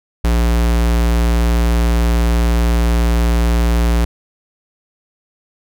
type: tone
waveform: square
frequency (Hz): 58.27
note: A#1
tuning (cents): 0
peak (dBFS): -12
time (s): 0.24-4.05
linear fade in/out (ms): 5
effects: none